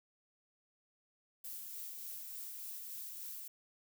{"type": "noise with tremolo", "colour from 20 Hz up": "violet", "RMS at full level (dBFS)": -45, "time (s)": [1.44, 3.48], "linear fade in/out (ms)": 5, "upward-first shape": "sine", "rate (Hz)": 3.4, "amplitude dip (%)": 25, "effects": []}